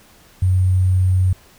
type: tone with sample-and-hold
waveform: sine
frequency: 92.5 Hz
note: F#2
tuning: in tune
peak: -12 dBFS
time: 0.42-1.33 s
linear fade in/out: 5 ms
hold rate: 8820 Hz
effects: pink hiss -49 dBFS RMS until 1.58 s